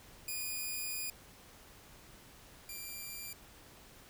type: tone pair in turn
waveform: 5% pulse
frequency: 2454 / 2372 Hz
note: D#7 / D7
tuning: -25 / +17 cents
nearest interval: minor second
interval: 58 cents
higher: first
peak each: -27 / -33 dBFS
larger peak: first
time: 0.28-1.1 / 2.69-3.33 s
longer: first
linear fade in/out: 2 ms
effects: pink hiss -57 dBFS RMS until 4.09 s